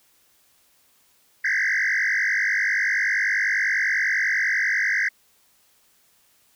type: tone with frequency modulation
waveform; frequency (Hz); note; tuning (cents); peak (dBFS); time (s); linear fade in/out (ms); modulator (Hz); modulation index
sine; 1832; A#6; -31; -17; 1.44-5.09; 10; 50.2; 5.3
effects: tanh soft clip ceiling -18 dBFS + white hiss -61 dBFS RMS until 6.55 s